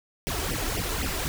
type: noise with flanger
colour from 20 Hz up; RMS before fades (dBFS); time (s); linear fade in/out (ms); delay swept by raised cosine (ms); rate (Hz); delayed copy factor
pink; -29; 0.27-1.28; 0; 0.36 to 3.06; 3.9; +0.95
effects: none